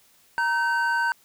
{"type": "tone pair together", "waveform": "triangle", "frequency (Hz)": [936.3, 1537], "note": ["A#5", "G6"], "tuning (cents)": [7, -35], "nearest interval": "major sixth", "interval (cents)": 858, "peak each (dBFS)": [-23, -21], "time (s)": [0.38, 1.12], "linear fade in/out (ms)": 0, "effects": ["white hiss -59 dBFS RMS until 1.24 s"]}